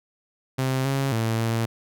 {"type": "tone with pitch steps", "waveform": "sawtooth", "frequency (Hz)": [131.4, 136.4, 112.6, 114.1], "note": ["C3", "C#3", "A2", "A#2"], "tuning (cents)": [8, -28, 40, -37], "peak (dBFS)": -18, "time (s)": [0.58, 1.66], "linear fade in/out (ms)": 10, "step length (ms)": 270, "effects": []}